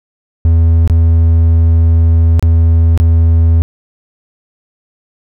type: tone with dropouts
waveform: triangle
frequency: 82.41 Hz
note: E2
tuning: in tune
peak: -3 dBFS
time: 0.45-3.62 s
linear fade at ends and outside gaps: 0 ms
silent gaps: 0.876-0.898 / 2.395-2.426 / 2.976-3 s
effects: none